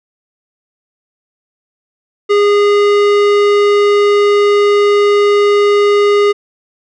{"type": "tone with tanh clipping", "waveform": "sine", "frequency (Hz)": 410, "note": "G#4", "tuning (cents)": -22, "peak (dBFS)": -9, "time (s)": [2.29, 6.33], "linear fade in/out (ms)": 20, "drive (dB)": 18, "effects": []}